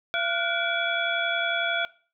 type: tone cluster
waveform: sine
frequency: 679 / 1419 / 1490 / 2315 / 3379 Hz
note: F5 / F6 / F#6 / D7 / G#7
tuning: -49 / +27 / +12 / -25 / +29 cents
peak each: -30 dBFS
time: 0.14-1.85 s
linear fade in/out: 0 ms
effects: noise-tail reverb RT60 0.4 s tail -20 dB re dry